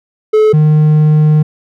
triangle tone pair in turn, 431 / 152.87 Hz, A4 / D#3, -36 / -30 cents, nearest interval octave + tritone, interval 1794 cents, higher first, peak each -3 dBFS, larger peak neither, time 0.33-0.53 / 0.53-1.43 s, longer second, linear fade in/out 10 ms, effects none

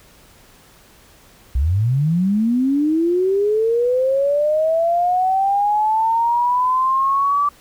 sine linear sweep, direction up, 58.9 to 1163 Hz, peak -14 dBFS, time 1.55-7.49 s, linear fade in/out 5 ms, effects pink hiss -49 dBFS RMS until 7.6 s

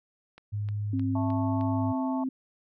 click train, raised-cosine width 0.3 ms, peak -32 dBFS, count 5, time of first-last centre 0.38-1.611 s, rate 3.25 Hz
sine tone, 103.83 Hz, G#2, in tune, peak -28 dBFS, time 0.52-1.93 s, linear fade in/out 20 ms
sine tone with pitch glide, 265.3 to 261.8 Hz, C4 to C4, +24 to +1 cents, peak -27 dBFS, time 0.93-2.29 s, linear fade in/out 5 ms, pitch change -23 cents, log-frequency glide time 1.72-1.82 s
harmonic tone, 220 Hz, A3, in tune, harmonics 3 / 4 / 5, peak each -36 / -35 / -41 dBFS, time 1.15-2.24 s, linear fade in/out 5 ms
effects none

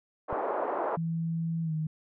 pink band-pass noise, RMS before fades -31 dBFS, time 0.28-0.97 s, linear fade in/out 20 ms, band 420 to 1100 Hz, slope 24 dB/octave
click, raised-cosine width 5 ms, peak -27 dBFS, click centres 0.328 s
sine tone with pitch glide, 164.81 to 156.37 Hz, E3 to D#3, 0 to +9 cents, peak -28 dBFS, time 0.97-1.87 s, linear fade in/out 5 ms, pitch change -91 cents, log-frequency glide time 1.63-1.73 s
effects none

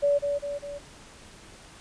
sine tone with echo, 573 Hz, D5, 43 cents flat, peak -19 dBFS, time 0.02-0.19 s, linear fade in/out 20 ms, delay 200 ms, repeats 3, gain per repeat -5 dB, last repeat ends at 0.79 s, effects pink hiss -49 dBFS RMS until 1.8 s + resampled to 22050 Hz

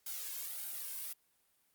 blue noise with flanger, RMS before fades -42 dBFS, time 0.06-1.13 s, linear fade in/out 5 ms, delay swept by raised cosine 1.3 to 1.91 ms, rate 1.7 Hz, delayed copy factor +0.55, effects white hiss -74 dBFS RMS until 1.74 s + Opus 48 kbps

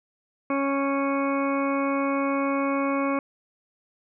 harmonic tone, 276.4 Hz, C#4, 5 cents flat, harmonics 1 / 2 / 3 / 4 / 5 / 6 / 8 / 9, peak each -25 / -28 / -37 / -29 / -38 / -43 / -35 / -42 dBFS, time 0.5-3.19 s, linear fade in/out 2 ms, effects none

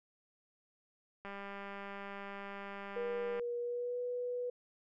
click train, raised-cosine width 0.5 ms, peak -31 dBFS, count 428, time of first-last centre 1.25-3.396 s, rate 199 Hz
sine tone with pitch glide, 479 to 491.3 Hz, A#4 to B4, +47 to -9 cents, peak -35 dBFS, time 2.96-4.5 s, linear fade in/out 5 ms, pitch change +44 cents, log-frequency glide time 3.59-3.99 s
effects none

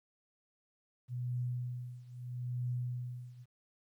sine tone with tremolo, 123.47 Hz, B2, in tune, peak -32 dBFS, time 1.08-3.46 s, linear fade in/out 50 ms, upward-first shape triangle, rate 0.77 Hz, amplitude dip 90%, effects 12-bit

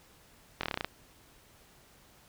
slowing click train, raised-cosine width 0.3 ms, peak -15 dBFS, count 9, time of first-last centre 0.61-0.846 s, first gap 23 ms, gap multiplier 1.07, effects pink hiss -60 dBFS RMS until 2.28 s

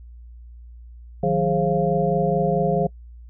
sine tone cluster, 157.8 / 182.4 / 415.1 / 534 / 691 Hz, D#3 / F#3 / G#4 / C5 / F5, +25 / -24 / -1 / +35 / -19 cents, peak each -24 dBFS, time 1.23-2.87 s, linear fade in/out 5 ms, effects noise-tail reverb RT60 0.1 s tail -25 dB re dry + added 59 Hz sine -39 dBFS peak until 3.29 s

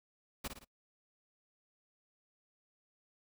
pink noise with echo, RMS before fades -39 dBFS, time 0.44-0.48 s, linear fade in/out 10 ms, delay 56 ms, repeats 3, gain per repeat -6 dB, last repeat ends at 0.648 s, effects noise-tail reverb RT60 0.1 s tail -23 dB re dry

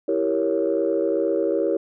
sine chord, E diminished seventh, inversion none, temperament equal, 329.6 / 392 / 466.2 / 554.4 Hz, E4 / G4 / Bb4 / Db5, 0 / 0 / 0 / 0 cents, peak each -24 dBFS, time 0.08-1.77 s, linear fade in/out 5 ms, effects tanh soft clip ceiling -11 dBFS

